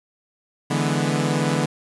sawtooth chord, E dominant seventh, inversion third, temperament equal, 146.83 / 164.81 / 207.7 / 246.9 Hz, D3 / E3 / G#3 / B3, 0 / 0 / 0 / 0 cents, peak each -19 / -21 / -24 / -22 dBFS, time 0.7-1.66 s, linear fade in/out 10 ms, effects resampled to 24000 Hz + 7-bit

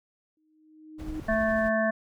sine tone with exponential growth, 311.1 Hz, D#4, in tune, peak -30 dBFS, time 0.37-1.2 s, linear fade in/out 2 ms, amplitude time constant 180 ms
brown noise with tremolo, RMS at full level -38 dBFS, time 0.98-1.7 s, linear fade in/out 20 ms, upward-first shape sine, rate 12 Hz, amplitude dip 25%
harmonic tone, 220 Hz, A3, in tune, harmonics 1 / 3 / 5 / 7 / 8, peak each -28 / -25 / -35 / -36 / -30 dBFS, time 1.28-1.91 s, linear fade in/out 10 ms
effects none

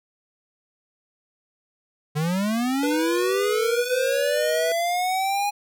square linear sweep, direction up, 145.8 to 826 Hz, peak -22 dBFS, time 2.15-5.51 s, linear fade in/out 20 ms
square tone with vibrato, 487.7 Hz, B4, 22 cents flat, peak -26 dBFS, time 2.83-4.72 s, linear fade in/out 2 ms, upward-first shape triangle, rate 2.2 Hz, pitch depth 27 cents each way
effects none

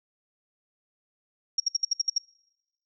sine tone bursts, 5588 Hz, F8, in tune, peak -20 dBFS, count 8, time 1.58-2.182 s, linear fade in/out 5 ms, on 21 ms, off 62 ms, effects noise-tail reverb RT60 1.0 s tail -26 dB re dry

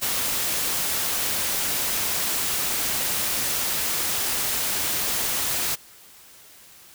white noise, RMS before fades -25 dBFS, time 0.01-5.76 s, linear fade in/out 20 ms, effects white hiss -49 dBFS RMS until 6.94 s

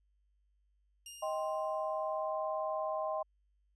15% pulse tone with exponential decay, 2821 Hz, F7, 17 cents sharp, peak -38 dBFS, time 1.06-2.31 s, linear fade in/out 2 ms, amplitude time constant 270 ms
sine chord, C minor, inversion first, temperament just, 627.9 / 784.9 / 1046.5 Hz, Eb5 / G5 / C6, +16 / +2 / 0 cents, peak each -35 / -40 / -39 dBFS, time 1.22-3.23 s, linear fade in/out 10 ms
effects added 50 Hz sine -70 dBFS peak until 3.75 s + resampled to 24000 Hz

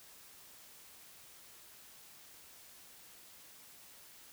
silence, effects white hiss -57 dBFS RMS until 4.32 s

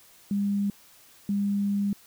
sine tone pair in turn, 201.4 / 201.4 Hz, G3 / G3, +47 / +47 cents, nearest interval unison, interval 0 cents, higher neither, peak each -23 dBFS, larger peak neither, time 0.31-0.7 / 1.29-1.93 s, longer second, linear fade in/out 2 ms, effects white hiss -55 dBFS RMS until 2.06 s

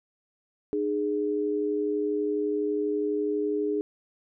sine tone pair together, 303.2 / 415.3 Hz, D#4 / G#4, -45 / 0 cents, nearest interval perfect fourth, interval 545 cents, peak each -29 / -26 dBFS, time 0.73-3.81 s, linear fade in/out 0 ms, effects none

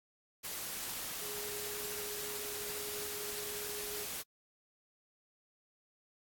sine tone in noise, 415.3 Hz, G#4, in tune, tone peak -46 dBFS, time 1.21-4.06 s, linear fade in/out 20 ms, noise white, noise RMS -41 dBFS, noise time 0.43-4.23 s, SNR -8 dB, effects AAC 64 kbps

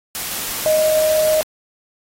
sine tone in noise, 622.3 Hz, D#5, in tune, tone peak -13 dBFS, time 0.66-1.41 s, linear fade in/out 0 ms, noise white, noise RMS -25 dBFS, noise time 0.15-1.43 s, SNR +9 dB, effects AAC 48 kbps

